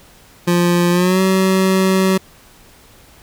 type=tone with pitch glide; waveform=25% pulse; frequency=174.61 to 189.32 Hz; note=F3 to F#3; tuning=0 to +40 cents; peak=-8 dBFS; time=0.47-2.18 s; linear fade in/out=10 ms; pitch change=+140 cents; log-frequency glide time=0.91-1.21 s; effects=pink hiss -46 dBFS RMS until 3.22 s